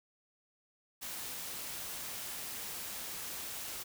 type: noise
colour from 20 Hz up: white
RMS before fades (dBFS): -42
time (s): 1.01-3.84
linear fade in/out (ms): 20
effects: none